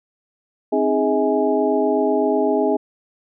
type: tone cluster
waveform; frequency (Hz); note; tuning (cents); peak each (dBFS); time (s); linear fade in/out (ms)
sine; 263.7 / 311.7 / 414.9 / 640 / 831; C4 / D#4 / G#4 / D#5 / G#5; +14 / +3 / -2 / +49 / +1; -22 / -24 / -19 / -22 / -25; 0.72-2.77; 10
effects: none